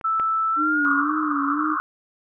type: clicks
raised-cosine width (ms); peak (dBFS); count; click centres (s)
0.5; -27 / -17; 2; 0.012 / 0.198
type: tone with pitch glide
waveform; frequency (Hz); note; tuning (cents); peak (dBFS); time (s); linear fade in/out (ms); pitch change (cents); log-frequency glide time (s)
sine; 1318.5 to 1429.6; E6 to F6; 0 to +40; -19; 0.04-1.02; 10; +140; 0.51-0.79
type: tone with vibrato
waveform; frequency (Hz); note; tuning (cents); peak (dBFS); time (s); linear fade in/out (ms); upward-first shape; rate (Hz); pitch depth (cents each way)
sine; 294.6; D4; +6; -23; 0.56-1.77; 50; sine; 2; 83
type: band-pass noise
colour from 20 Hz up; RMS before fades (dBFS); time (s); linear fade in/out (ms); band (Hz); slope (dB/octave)
pink; -25; 0.85-1.8; 0; 1100 to 1400; 96
effects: none